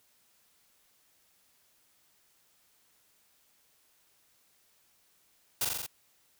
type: noise with echo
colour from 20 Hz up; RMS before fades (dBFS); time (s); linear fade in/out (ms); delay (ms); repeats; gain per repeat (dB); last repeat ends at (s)
white; -29; 5.61-5.65; 5; 43; 5; -2; 5.865
effects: white hiss -68 dBFS RMS until 6.39 s